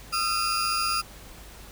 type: tone cluster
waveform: 35% pulse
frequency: 1241 / 1356 / 4862 Hz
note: D#6 / E6 / D#8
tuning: -5 / +49 / -41 cents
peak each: -28 / -26 / -27 dBFS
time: 0.12-1.02 s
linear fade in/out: 20 ms
effects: added 50 Hz sine -47 dBFS peak until 1.71 s + pink hiss -47 dBFS RMS until 1.71 s